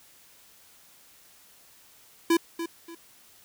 square tone with echo, 334.6 Hz, E4, 26 cents sharp, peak -19 dBFS, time 2.3-2.37 s, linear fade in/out 5 ms, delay 290 ms, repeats 2, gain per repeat -11 dB, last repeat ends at 2.95 s, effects white hiss -56 dBFS RMS until 3.44 s

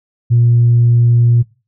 sine tone, 118.8 Hz, A#2, 33 cents sharp, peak -6 dBFS, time 0.3-1.43 s, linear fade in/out 20 ms, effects noise-tail reverb RT60 0.3 s tail -20 dB re dry + tanh soft clip ceiling -3 dBFS

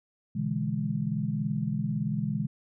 sine chord, E dominant seventh, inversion second, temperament equal, 123.47 / 146.83 / 164.81 / 207.7 Hz, B2 / D3 / E3 / G#3, 0 / 0 / 0 / 0 cents, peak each -34 / -32 / -33 / -31 dBFS, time 0.35-2.47 s, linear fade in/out 10 ms, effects none

